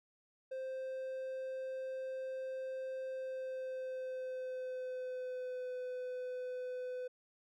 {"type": "tone with pitch glide", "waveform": "triangle", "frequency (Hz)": [523.3, 503.1], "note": ["C5", "B4"], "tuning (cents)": [0, 32], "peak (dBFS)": -37, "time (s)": [0.51, 7.08], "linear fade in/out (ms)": 10, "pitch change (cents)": -68, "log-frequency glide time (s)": [3.09, 5.74], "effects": []}